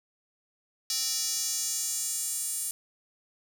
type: tone with high-pass filter sweep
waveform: square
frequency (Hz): 261.6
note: C4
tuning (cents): 0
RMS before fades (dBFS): -31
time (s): 0.9-2.71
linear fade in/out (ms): 2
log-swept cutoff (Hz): 5200 to 8900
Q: 2.5
effects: none